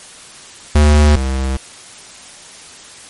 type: tone pair in turn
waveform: square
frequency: 74.6 / 66.19 Hz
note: D2 / C2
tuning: +28 / +21 cents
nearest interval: major second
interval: 207 cents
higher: first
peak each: -7 / -16 dBFS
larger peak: first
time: 0.75-1.16 / 1.16-1.57 s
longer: neither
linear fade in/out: 5 ms
effects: white hiss -37 dBFS RMS until 3.09 s + MP3 48 kbps